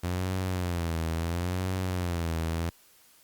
sawtooth tone with vibrato, 87.31 Hz, F2, in tune, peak -24 dBFS, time 0.03-2.7 s, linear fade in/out 10 ms, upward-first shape sine, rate 0.73 Hz, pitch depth 120 cents each way, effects white hiss -59 dBFS RMS until 3.23 s + Opus 48 kbps

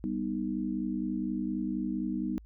sine chord, G augmented, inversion none, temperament equal, 196 / 246.9 / 311.1 Hz, G3 / B3 / D#4, 0 / 0 / 0 cents, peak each -34 dBFS, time 0.04-2.38 s, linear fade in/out 0 ms, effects added 54 Hz sine -49 dBFS peak until 2.45 s

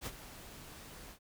pink noise with ADSR envelope, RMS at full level -39 dBFS, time 0.01-1.19 s, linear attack 51 ms, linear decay 45 ms, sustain -12 dB, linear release 85 ms, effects none

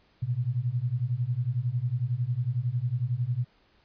sine beating tone pair, 116.54 / 127.54 Hz, A#2 / C3, 0 / -44 cents, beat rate 11 Hz, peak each -29 / -28 dBFS, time 0.22-3.45 s, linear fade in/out 10 ms, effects pink hiss -64 dBFS RMS until 3.84 s + resampled to 11025 Hz

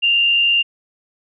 sine tone with frequency modulation, 2794 Hz, F7, in tune, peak -12 dBFS, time 0.02-0.63 s, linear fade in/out 20 ms, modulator 69.8 Hz, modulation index 0.6, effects none

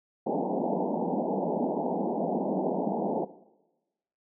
pink band-pass noise, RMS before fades -29 dBFS, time 0.26-3.25 s, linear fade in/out 10 ms, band 170 to 900 Hz, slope 96 dB/octave, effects noise-tail reverb RT60 1.0 s tail -17 dB re dry

